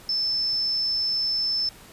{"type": "tone", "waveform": "sine", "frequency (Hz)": 5274, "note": "E8", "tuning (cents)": 0, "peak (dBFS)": -22, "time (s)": [0.09, 1.69], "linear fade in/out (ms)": 2, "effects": ["pink hiss -48 dBFS RMS until 1.92 s", "resampled to 32000 Hz"]}